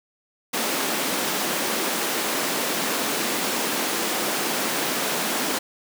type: high-pass noise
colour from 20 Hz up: pink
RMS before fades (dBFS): -25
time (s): 0.53-5.59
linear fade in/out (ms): 10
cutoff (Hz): 220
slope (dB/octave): 24
effects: none